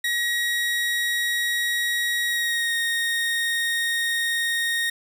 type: tone with pitch glide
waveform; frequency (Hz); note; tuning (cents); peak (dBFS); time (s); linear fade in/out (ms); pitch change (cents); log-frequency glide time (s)
30% pulse; 1900 to 1858.8; A#6 to A#6; +33 to -5; -19; 0.04-4.9; 5; -38; 2.28-2.74
effects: none